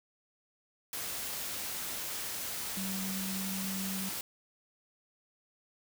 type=tone in noise; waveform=sine; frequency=191.6 Hz; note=G3; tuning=39 cents flat; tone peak=-36 dBFS; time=2.77-4.09 s; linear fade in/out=2 ms; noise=white; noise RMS=-38 dBFS; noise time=0.93-4.21 s; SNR=-1 dB; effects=none